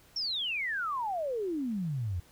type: exponential sweep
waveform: sine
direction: down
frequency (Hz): 5588 to 82.41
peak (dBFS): -30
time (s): 0.16-2.2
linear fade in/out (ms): 5
effects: pink hiss -60 dBFS RMS until 2.31 s